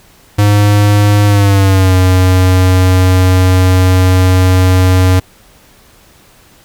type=tone with pitch glide; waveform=square; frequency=103.1 to 92.38 Hz; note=G#2 to F#2; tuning=-12 to -2 cents; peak=-6 dBFS; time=0.38-5.2 s; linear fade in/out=10 ms; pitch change=-190 cents; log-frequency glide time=1.26-1.95 s; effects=pink hiss -44 dBFS RMS until 6.64 s